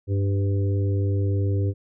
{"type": "harmonic tone with a mistuned harmonic", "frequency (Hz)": 98.8, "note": "G2", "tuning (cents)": 14, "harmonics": [1, 3, 4, 5], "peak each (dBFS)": [-20, -32, -32, -36], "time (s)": [0.07, 1.74], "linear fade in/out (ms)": 50, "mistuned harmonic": 5, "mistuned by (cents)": 15, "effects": []}